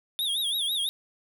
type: tone with vibrato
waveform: square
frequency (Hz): 3520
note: A7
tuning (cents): 0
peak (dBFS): -26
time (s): 0.19-0.89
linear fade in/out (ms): 0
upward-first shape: sine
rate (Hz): 6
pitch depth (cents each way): 150
effects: none